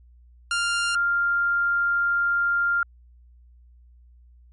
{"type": "tone pair in turn", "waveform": ["sawtooth", "sine"], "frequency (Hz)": [1396.9, 1396.9], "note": ["F6", "F6"], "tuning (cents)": [0, 0], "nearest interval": "unison", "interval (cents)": 0, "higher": "neither", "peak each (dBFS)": [-18, -19], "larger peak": "first", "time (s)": [[0.51, 0.95], [0.95, 2.83]], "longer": "second", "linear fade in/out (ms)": 2, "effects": ["added 60 Hz sine -49 dBFS peak until 4.52 s", "MP3 48 kbps"]}